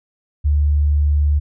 sine tone, 73.42 Hz, D2, in tune, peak -12 dBFS, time 0.44-1.4 s, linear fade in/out 20 ms, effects none

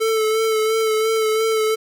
square tone with vibrato, 440 Hz, A4, in tune, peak -17 dBFS, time 0-1.76 s, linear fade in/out 20 ms, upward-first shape sine, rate 2.9 Hz, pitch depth 26 cents each way, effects none

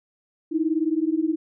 sine beating tone pair, 308.8 / 327.8 Hz, D#4 / E4, -13 / -10 cents, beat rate 19 Hz, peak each -23 dBFS, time 0.51-1.36 s, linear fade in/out 20 ms, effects none

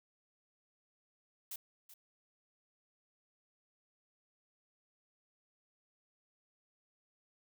blue noise with echo, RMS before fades -43 dBFS, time 1.51-1.56 s, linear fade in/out 5 ms, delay 380 ms, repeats 1, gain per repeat -13 dB, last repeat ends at 1.94 s, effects none

